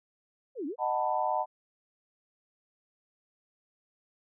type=exponential two-way sweep; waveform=sine; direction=down then up; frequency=577 to 263.4 to 541 Hz; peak=-32 dBFS; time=0.55-0.76 s; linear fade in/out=50 ms; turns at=0.66 s
type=chord; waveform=sine; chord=B dominant seventh; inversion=first; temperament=just; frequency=617.4 / 740.8 / 889 / 987.8 Hz; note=D#5 / F#5 / A5 / B5; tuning=-14 / +2 / +18 / 0 cents; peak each=-33 / -31 / -31 / -34 dBFS; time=0.78-1.46 s; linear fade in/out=50 ms
effects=none

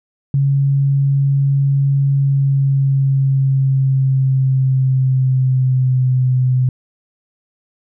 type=tone with pitch glide; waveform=sine; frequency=138.59 to 127.82 Hz; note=C#3 to C3; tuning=0 to -40 cents; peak=-11 dBFS; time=0.34-6.69 s; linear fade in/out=2 ms; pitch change=-140 cents; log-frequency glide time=2.13-6.3 s; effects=none

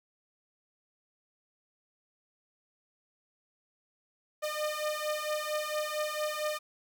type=beating tone pair; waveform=sawtooth; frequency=604 / 608.4 Hz; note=D5 / D#5; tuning=+48 / -39 cents; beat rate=4.4 Hz; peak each=-31 / -30 dBFS; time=4.42-6.59 s; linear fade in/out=20 ms; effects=none

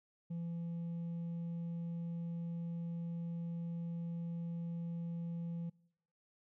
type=tone with hard clipping; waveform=triangle; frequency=169.1 Hz; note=E3; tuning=44 cents sharp; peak=-37 dBFS; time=0.3-5.7 s; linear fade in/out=10 ms; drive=1 dB; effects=noise-tail reverb RT60 0.8 s tail -25 dB re dry

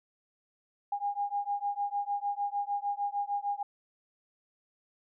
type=beating tone pair; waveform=sine; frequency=809 / 815.6 Hz; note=G#5 / G#5; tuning=-46 / -32 cents; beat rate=6.6 Hz; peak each=-33 / -33 dBFS; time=0.92-3.63 s; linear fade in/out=5 ms; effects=none

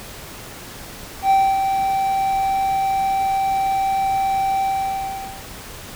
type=tone with ADSR envelope; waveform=triangle; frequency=777 Hz; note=G5; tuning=16 cents flat; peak=-9 dBFS; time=1.22-5.44 s; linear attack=82 ms; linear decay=270 ms; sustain=-6 dB; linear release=820 ms; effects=pink hiss -36 dBFS RMS until 5.95 s

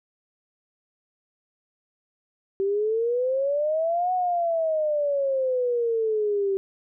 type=exponential two-way sweep; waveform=sine; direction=up then down; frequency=385.2 to 740 to 385.2 Hz; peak=-21 dBFS; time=2.6-6.57 s; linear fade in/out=0 ms; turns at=4.13 s; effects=none

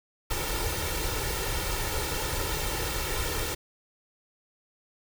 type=noise with comb filter; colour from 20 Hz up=pink; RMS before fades=-30 dBFS; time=0.3-3.55 s; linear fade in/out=10 ms; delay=2.2 ms; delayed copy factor=+0.7; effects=none

